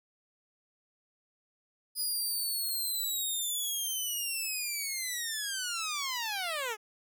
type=linear sweep; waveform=10% pulse; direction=down; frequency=4978 to 408.6 Hz; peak=-24 dBFS; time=1.95-6.77 s; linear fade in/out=50 ms; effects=none